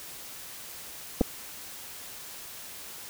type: clicks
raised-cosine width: 2 ms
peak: -10 dBFS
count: 2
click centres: 1.21 / 1.214 s
effects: white hiss -43 dBFS RMS until 3.09 s